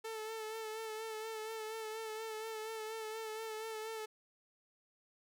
sawtooth tone with vibrato, 440 Hz, A4, in tune, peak -37 dBFS, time 0.04-4.06 s, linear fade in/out 10 ms, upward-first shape sine, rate 4.2 Hz, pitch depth 32 cents each way, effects none

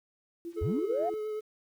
sine tone with tremolo, 339.8 Hz, F4, 47 cents flat, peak -34 dBFS, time 0.45-1.14 s, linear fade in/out 0 ms, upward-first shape triangle, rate 9.2 Hz, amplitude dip 95%
triangle tone with vibrato, 428.6 Hz, A4, 45 cents flat, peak -30 dBFS, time 0.56-1.41 s, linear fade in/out 20 ms, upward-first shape sine, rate 8.7 Hz, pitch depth 15 cents each way
sine linear sweep, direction up, 54 to 740 Hz, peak -27 dBFS, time 0.61-1.1 s, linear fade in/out 10 ms
effects tanh soft clip ceiling -18 dBFS + 10-bit

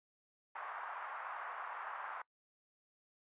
white band-pass noise, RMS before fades -45 dBFS, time 0.55-2.22 s, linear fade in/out 5 ms, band 800 to 1400 Hz, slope 24 dB/octave, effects noise-tail reverb RT60 0.1 s tail -24 dB re dry + resampled to 8000 Hz

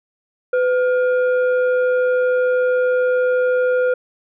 sine tone pair together, 503 / 1415.7 Hz, B4 / F6, +32 / +23 cents, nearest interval octave + tritone, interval 1791 cents, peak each -13 / -22 dBFS, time 0.53-3.94 s, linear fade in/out 5 ms, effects tanh soft clip ceiling -10 dBFS

